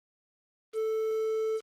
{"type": "tone with quantisation", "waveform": "triangle", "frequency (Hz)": 440, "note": "A4", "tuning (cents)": 0, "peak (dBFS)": -25, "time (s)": [0.73, 1.61], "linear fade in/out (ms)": 50, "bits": 8, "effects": ["low-pass 9000 Hz 12 dB/octave", "Opus 24 kbps"]}